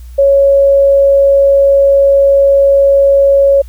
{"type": "tone", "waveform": "sine", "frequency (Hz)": 554.4, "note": "C#5", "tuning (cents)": 0, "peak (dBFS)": -4, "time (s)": [0.18, 3.62], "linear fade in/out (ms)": 10, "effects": ["added 60 Hz sine -27 dBFS peak until 3.68 s", "white hiss -48 dBFS RMS until 3.68 s"]}